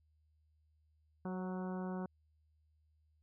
harmonic tone with a mistuned harmonic, 185 Hz, F#3, in tune, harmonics 1 / 2 / 3 / 4 / 5 / 6 / 7 / 8, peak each -39 / -46 / -50 / -51 / -52 / -55 / -58 / -57 dBFS, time 1.25-2.06 s, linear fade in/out 2 ms, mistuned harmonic 3, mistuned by -21 cents, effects added 77 Hz sine -70 dBFS peak until 3.22 s

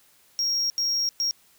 triangle tone bursts at uneven times, 5588 Hz, F8, in tune, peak -21 dBFS, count 3, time 0.39-0.7 / 0.78-1.09 / 1.2-1.31 s, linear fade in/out 0 ms, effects white hiss -59 dBFS RMS until 1.58 s

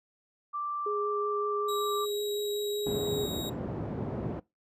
sine tone, 1174.7 Hz, D6, in tune, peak -31 dBFS, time 0.53-2.06 s, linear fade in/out 20 ms
sine tone with vibrato, 414.5 Hz, G#4, 3 cents flat, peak -30 dBFS, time 0.86-3.26 s, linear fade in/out 5 ms, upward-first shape sine, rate 5.3 Hz, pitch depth 10 cents each way
sawtooth tone with pitch glide, 3834 to 3794 Hz, A#7 to A#7, +48 to +30 cents, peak -34 dBFS, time 1.68-3.5 s, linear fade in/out 10 ms, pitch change -18 cents, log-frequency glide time 2.76-3.29 s
pink band-pass noise, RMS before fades -35 dBFS, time 2.86-4.4 s, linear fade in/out 10 ms, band 110 to 510 Hz, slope 12 dB/octave
effects noise-tail reverb RT60 0.2 s tail -21 dB re dry

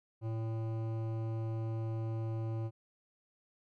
sine tone with hard clipping, 112.2 Hz, A2, 34 cents sharp, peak -36 dBFS, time 0.21-2.71 s, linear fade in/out 50 ms, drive 14 dB, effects none

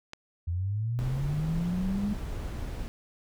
click, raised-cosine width 0.2 ms, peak -22 dBFS, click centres 0.134 s
sine linear sweep, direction up, 82.41 to 209.9 Hz, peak -27 dBFS, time 0.47-2.14 s, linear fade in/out 10 ms
brown noise, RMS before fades -35 dBFS, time 0.99-2.88 s, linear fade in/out 0 ms
effects none

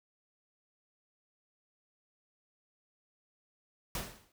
pink noise with exponential decay, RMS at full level -34 dBFS, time 3.95-4.32 s, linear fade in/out 2 ms, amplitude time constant 80 ms, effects none

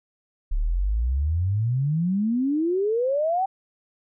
sine exponential sweep, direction up, 33.91 to 786 Hz, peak -20 dBFS, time 0.51-3.46 s, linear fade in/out 10 ms, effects none

